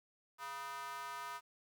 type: tone with high-pass filter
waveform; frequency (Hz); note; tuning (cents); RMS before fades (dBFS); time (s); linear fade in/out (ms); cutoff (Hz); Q
square; 138.59; C#3; 0; -45; 0.38-1.41; 50; 1100; 4.4
effects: 11-bit